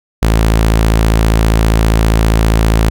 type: tone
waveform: sawtooth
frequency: 55 Hz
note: A1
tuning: in tune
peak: -4 dBFS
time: 0.22-2.9 s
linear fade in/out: 10 ms
effects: none